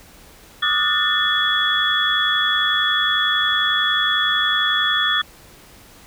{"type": "tone cluster", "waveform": "sine", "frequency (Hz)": [1180, 1251, 1448, 1783, 3378], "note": ["D6", "D#6", "F#6", "A6", "G#7"], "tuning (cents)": [8, 9, -38, 22, 29], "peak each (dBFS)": [-28, -25, -25, -21, -19], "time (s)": [0.62, 5.22], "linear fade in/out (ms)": 10, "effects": ["pink hiss -46 dBFS RMS until 6.06 s"]}